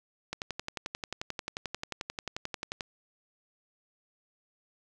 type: click train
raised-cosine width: 0.2 ms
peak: -17 dBFS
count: 29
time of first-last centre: 0.33-2.808 s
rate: 11.3 Hz
effects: none